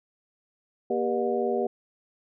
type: tone cluster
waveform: sine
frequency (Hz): 237.4 / 394.7 / 479.5 / 607 / 721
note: A#3 / G4 / A#4 / D#5 / F#5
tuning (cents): +32 / +12 / +49 / -43 / -45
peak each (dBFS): -32 / -27 / -29 / -33 / -32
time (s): 0.9-1.67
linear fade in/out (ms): 5
effects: none